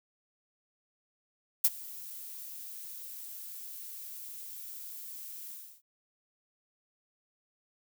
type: noise with ADSR envelope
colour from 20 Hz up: violet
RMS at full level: -21 dBFS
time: 1.64-5.82 s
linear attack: 8 ms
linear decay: 40 ms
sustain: -23 dB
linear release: 310 ms
effects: none